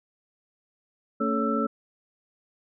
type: tone cluster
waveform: sine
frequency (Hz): 225.6 / 279.9 / 433.7 / 557 / 1328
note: A3 / C#4 / A4 / C#5 / E6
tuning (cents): +44 / +17 / -25 / +8 / +12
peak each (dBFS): -27 / -30 / -31 / -32 / -28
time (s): 1.2-1.67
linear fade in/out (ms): 10
effects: none